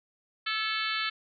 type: harmonic tone with a mistuned harmonic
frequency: 440 Hz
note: A4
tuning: in tune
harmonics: 3 / 4 / 5 / 6 / 7 / 8 / 9 / 10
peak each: -34 / -35 / -36 / -37 / -37 / -38 / -39 / -39 dBFS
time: 0.46-1.1 s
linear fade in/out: 10 ms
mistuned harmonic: 4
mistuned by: -42 cents
effects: none